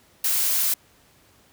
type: noise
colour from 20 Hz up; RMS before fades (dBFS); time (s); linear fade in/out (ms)
blue; -22; 0.24-0.74; 5
effects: pink hiss -57 dBFS RMS until 1.52 s + high-pass 60 Hz 12 dB/octave